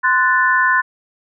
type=chord; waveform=sine; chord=F# diminished; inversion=second; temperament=equal with one note detuned; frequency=1035.1 / 1480 / 1760 Hz; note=C6 / F#6 / A6; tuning=-19 / 0 / 0 cents; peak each=-16 dBFS; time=0.03-0.82 s; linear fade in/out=20 ms; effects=none